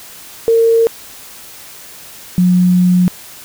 sine tone pair in turn, 456.9 / 180.22 Hz, A#4 / F#3, -35 / -45 cents, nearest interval octave + major third, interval 1610 cents, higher first, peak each -7 dBFS, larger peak neither, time 0.48-0.87 / 2.38-3.08 s, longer second, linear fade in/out 0 ms, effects white hiss -35 dBFS RMS until 3.44 s

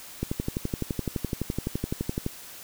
click train, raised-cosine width 3 ms, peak -14 dBFS, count 25, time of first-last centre 0.23-2.264 s, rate 11.8 Hz, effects white hiss -44 dBFS RMS until 2.63 s

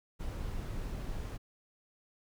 brown noise, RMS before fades -38 dBFS, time 0.19-1.38 s, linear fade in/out 20 ms, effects none

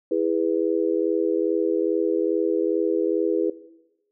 sine chord, E major, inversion none, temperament just, 329.6 / 412 / 494.4 Hz, E4 / G#4 / B4, 0 / -14 / +2 cents, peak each -24 dBFS, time 0.11-3.5 s, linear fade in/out 5 ms, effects noise-tail reverb RT60 1.0 s tail -17 dB re dry

